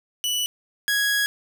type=tone pair in turn; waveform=sawtooth; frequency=2960 / 1661.2 Hz; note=F#7 / G#6; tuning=0 / 0 cents; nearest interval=minor seventh; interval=1000 cents; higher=first; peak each=-19 / -16 dBFS; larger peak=second; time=0.24-0.46 / 0.88-1.26 s; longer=second; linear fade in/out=0 ms; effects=none